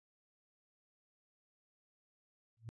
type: tone with exponential growth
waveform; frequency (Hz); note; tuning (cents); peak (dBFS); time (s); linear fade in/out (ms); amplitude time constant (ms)
sine; 113.9; A#2; -40; -39; 2.57-2.69; 0; 25
effects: tanh soft clip ceiling -37 dBFS + resampled to 24000 Hz

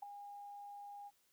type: tone with ADSR envelope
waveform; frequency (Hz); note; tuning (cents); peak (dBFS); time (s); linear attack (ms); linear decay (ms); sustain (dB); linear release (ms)
sine; 813; G#5; -37; -39; 0.02-1.11; 9; 5; -9; 40
effects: white hiss -75 dBFS RMS until 1.32 s

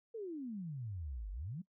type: exponential two-way sweep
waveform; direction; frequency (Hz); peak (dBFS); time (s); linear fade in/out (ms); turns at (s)
sine; down then up; 472.7 to 46.25 to 196.6; -40; 0.14-1.62; 10; 1.31
effects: noise-tail reverb RT60 0.1 s tail -21 dB re dry

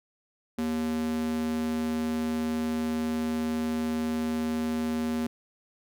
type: tone with high-pass filter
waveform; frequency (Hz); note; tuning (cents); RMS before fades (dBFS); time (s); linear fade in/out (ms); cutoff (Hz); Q
square; 79; D#2; +27; -29; 0.58-5.27; 5; 230; 3
effects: none

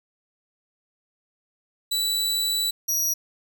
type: tone pair in turn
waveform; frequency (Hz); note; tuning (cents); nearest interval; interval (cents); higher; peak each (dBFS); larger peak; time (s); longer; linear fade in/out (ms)
sawtooth; 3951 / 5767; B7 / F#8; 0 / -45; perfect fifth; 655; second; -19; neither; 1.91-2.71 / 2.88-3.14; first; 10
effects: none

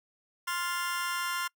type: chord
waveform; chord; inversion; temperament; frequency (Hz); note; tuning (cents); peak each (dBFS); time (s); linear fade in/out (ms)
sawtooth; F major; second; just; 1047.7 / 1396.9 / 1746.1; C6 / F6 / A6; +2 / 0 / -14; -30 / -30 / -36; 0.47-1.48; 10
effects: noise-tail reverb RT60 0.1 s tail -25 dB re dry

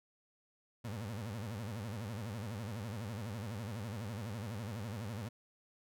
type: tone with vibrato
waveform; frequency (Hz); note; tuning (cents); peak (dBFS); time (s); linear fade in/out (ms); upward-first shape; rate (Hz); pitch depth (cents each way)
30% pulse; 107.8; A2; -35; -37; 0.84-5.29; 10; sine; 12; 200
effects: none

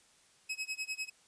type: tone with tremolo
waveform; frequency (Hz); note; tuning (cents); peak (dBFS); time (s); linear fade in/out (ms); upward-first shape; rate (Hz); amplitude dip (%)
sawtooth; 2558; D#7; +47; -30; 0.49-1.1; 10; sine; 10; 95
effects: white hiss -65 dBFS RMS until 1.27 s + resampled to 22050 Hz

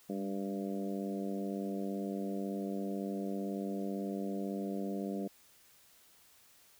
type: harmonic tone with a mistuned harmonic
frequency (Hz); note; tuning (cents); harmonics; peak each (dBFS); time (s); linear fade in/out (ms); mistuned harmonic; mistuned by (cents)
98; G2; 0; 2 / 3 / 4 / 5 / 6 / 7; -37 / -41 / -43 / -45 / -47 / -48; 0.09-5.28; 10; 2; +30
effects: white hiss -63 dBFS RMS until 6.79 s

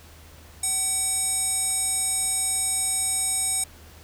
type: tone with band-pass filter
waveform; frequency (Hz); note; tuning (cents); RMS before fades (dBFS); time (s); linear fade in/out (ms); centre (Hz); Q
square; 760; F#5; +46; -25; 0.63-3.64; 5; 8700; 6
effects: added 78 Hz sine -48 dBFS peak until 4.03 s + pink hiss -50 dBFS RMS until 4.03 s

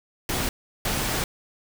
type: noise bursts at uneven times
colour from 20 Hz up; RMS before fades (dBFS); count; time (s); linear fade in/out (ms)
pink; -26; 2; 0.29-0.49 / 0.85-1.24; 2
effects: none

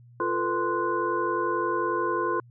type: tone cluster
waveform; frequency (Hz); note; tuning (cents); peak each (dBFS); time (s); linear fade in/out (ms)
sine; 347.4 / 443.9 / 495.1 / 1041 / 1476; F4 / A4 / B4 / C6 / F#6; -9 / +15 / +4 / -9 / -5; -29 / -32 / -33 / -27 / -34; 0.2-2.4; 2
effects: added 120 Hz sine -49 dBFS peak until 2.5 s

